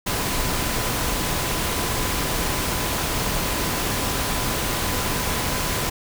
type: tone in noise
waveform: sine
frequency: 1006 Hz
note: B5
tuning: 32 cents sharp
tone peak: -35 dBFS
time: 0.06-5.9 s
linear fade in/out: 10 ms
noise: pink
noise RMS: -24 dBFS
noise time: 0.06-5.9 s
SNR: -14 dB
effects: none